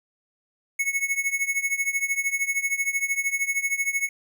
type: tone with tremolo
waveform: square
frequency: 2200 Hz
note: C#7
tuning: 14 cents flat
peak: -20 dBFS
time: 0.79-4.09 s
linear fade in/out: 5 ms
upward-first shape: triangle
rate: 13 Hz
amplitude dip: 90%
effects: none